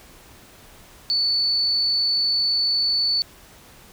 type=tone; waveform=sine; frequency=4474 Hz; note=C#8; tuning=15 cents sharp; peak=-18 dBFS; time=1.1-3.22 s; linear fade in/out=0 ms; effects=pink hiss -48 dBFS RMS until 3.92 s